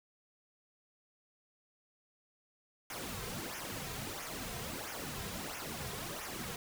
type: noise with flanger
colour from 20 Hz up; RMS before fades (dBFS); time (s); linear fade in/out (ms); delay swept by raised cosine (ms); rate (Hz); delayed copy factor
pink; -42; 2.9-6.56; 2; 0.23 to 3.53; 1.5; -0.7
effects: none